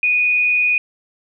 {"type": "tone with frequency modulation", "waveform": "sine", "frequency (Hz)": 2471, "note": "D#7", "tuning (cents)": -13, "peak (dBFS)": -13, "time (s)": [0.03, 0.78], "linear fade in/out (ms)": 2, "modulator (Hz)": 88.4, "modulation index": 0.41, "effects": []}